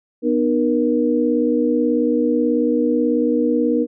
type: tone cluster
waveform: sine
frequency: 246.6 / 304.9 / 474.5 Hz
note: B3 / D#4 / A#4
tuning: -2 / -35 / +31 cents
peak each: -19 dBFS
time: 0.22-3.87 s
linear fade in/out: 50 ms
effects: none

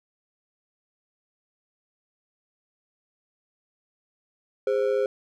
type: ring-modulated tone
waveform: triangle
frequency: 466.4 Hz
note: A#4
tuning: 1 cent sharp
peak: -16 dBFS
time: 4.67-5.06 s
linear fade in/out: 2 ms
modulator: 57.3 Hz
effects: none

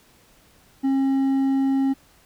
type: tone with hard clipping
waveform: triangle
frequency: 270 Hz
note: C#4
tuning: 45 cents flat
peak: -19 dBFS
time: 0.83-1.94 s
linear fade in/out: 20 ms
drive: 7 dB
effects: pink hiss -56 dBFS RMS until 2.25 s

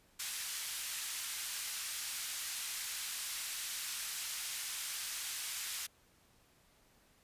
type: band-pass noise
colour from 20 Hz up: white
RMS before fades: -41 dBFS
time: 0.19-5.87 s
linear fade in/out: 10 ms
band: 1600 to 11000 Hz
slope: 12 dB/octave
effects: pink hiss -68 dBFS RMS until 7.23 s + resampled to 32000 Hz

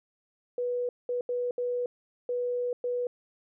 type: tone bursts at uneven times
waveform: sine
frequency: 490 Hz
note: B4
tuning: 14 cents flat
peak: -27 dBFS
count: 6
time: 0.58-0.89 / 1.09-1.21 / 1.29-1.51 / 1.58-1.86 / 2.29-2.73 / 2.84-3.07 s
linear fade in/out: 2 ms
effects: none

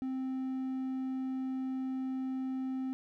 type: tone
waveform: triangle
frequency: 261.6 Hz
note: C4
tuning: in tune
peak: -31 dBFS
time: 0.02-2.93 s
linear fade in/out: 0 ms
effects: none

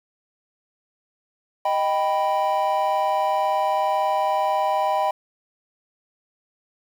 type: chord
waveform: triangle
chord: Eb augmented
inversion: none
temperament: equal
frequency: 622.3 / 784 / 987.8 Hz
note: Eb5 / G5 / B5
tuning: 0 / 0 / 0 cents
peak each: -22 / -20 / -22 dBFS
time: 1.65-5.11 s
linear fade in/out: 5 ms
effects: tanh soft clip ceiling -8 dBFS + 8-bit

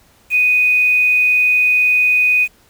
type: tone with quantisation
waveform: sine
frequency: 2489 Hz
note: D#7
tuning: in tune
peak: -10 dBFS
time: 0.3-2.48 s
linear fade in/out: 50 ms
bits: 6
effects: pink hiss -52 dBFS RMS until 2.69 s

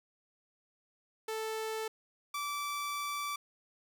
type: tone pair in turn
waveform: sawtooth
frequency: 440 / 1160.8 Hz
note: A4 / D6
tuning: 0 / -21 cents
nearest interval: octave + perfect fourth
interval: 1679 cents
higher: second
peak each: -31 / -31 dBFS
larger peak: neither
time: 1.28-1.88 / 2.34-3.36 s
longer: second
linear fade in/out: 5 ms
effects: none

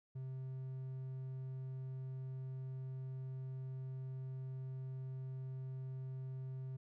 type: tone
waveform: triangle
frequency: 131.1 Hz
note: C3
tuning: 4 cents sharp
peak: -40 dBFS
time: 0.15-6.77 s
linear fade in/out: 10 ms
effects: none

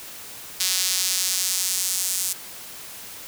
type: tone with high-pass filter sweep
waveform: sawtooth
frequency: 185 Hz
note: F#3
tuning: in tune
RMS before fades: -24 dBFS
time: 0.6-2.33 s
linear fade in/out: 5 ms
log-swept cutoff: 4600 to 7600 Hz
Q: 1.1
effects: white hiss -39 dBFS RMS until 3.27 s

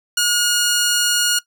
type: tone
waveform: 10% pulse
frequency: 1436 Hz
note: F6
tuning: 48 cents sharp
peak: -6 dBFS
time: 0.17-1.39 s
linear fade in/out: 5 ms
effects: noise-tail reverb RT60 0.1 s tail -19 dB re dry

